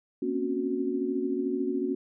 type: tone cluster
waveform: sine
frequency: 235.6 / 264.4 / 278 / 366.8 Hz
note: A#3 / C4 / C#4 / F#4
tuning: +19 / +18 / +5 / -15 cents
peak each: -34 / -34 / -31 / -30 dBFS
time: 0.22-1.95 s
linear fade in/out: 5 ms
effects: none